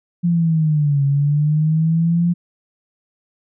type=linear two-way sweep; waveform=sine; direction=down then up; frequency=174.61 to 138.59 to 174.61 Hz; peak=-13 dBFS; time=0.23-2.34 s; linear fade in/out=20 ms; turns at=1.04 s; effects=none